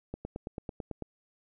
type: click train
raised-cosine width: 2 ms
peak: -23 dBFS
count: 9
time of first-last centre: 0.14-1.023 s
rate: 9.06 Hz
effects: none